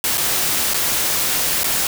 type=noise with dropouts; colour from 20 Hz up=white; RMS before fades=-19 dBFS; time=0.04-1.87 s; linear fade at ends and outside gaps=1 ms; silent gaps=0.174-0.179 / 0.736-0.743 / 1.634-1.642 s; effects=none